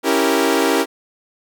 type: chord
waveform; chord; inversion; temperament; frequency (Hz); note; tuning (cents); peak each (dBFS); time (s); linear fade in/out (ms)
sawtooth; C# diminished seventh; none; equal; 277.2 / 329.6 / 392 / 466.2; C#4 / E4 / G4 / Bb4; 0 / 0 / 0 / 0; -16; 0.03-0.86; 50
effects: none